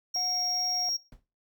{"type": "tone", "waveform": "triangle", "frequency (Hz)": 5590, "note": "F8", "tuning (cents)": 1, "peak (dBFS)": -26, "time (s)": [0.14, 0.97], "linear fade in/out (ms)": 10}
{"type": "tone with vibrato", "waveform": "triangle", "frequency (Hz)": 730, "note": "F#5", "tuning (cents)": -24, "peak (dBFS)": -34, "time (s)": [0.16, 0.89], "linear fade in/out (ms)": 0, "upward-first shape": "sine", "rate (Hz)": 2.5, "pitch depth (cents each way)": 8}
{"type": "noise with exponential decay", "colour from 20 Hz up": "brown", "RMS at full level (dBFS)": -43, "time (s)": [1.12, 1.25], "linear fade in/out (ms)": 1, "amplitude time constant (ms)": 28}
{"effects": ["noise-tail reverb RT60 0.3 s tail -19 dB re dry"]}